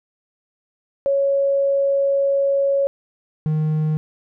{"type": "tone pair in turn", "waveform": ["sine", "triangle"], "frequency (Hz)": [554.4, 154.81], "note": ["C#5", "D#3"], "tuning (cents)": [0, -8], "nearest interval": "octave + minor seventh", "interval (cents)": 2208, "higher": "first", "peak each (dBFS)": -15, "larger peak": "neither", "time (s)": [[1.06, 2.87], [3.46, 3.97]], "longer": "first", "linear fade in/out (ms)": 0, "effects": []}